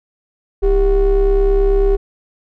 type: ring-modulated tone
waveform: triangle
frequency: 180.4 Hz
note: F#3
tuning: 44 cents flat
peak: -5 dBFS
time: 0.62-1.97 s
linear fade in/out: 20 ms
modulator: 215 Hz
effects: none